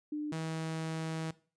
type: tone pair in turn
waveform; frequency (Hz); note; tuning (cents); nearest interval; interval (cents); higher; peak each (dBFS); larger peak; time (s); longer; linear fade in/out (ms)
sine / sawtooth; 299.4 / 160.72; D4 / E3; +33 / -44; major seventh; 1077; first; -33 / -31; second; 0.12-0.32 / 0.32-1.31; second; 5
effects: noise-tail reverb RT60 0.4 s tail -19 dB re dry + resampled to 22050 Hz